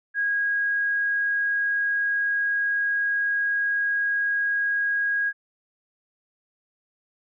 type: tone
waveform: sine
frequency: 1642 Hz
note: G#6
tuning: 20 cents flat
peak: -21 dBFS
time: 0.14-5.33 s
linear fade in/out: 50 ms
effects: none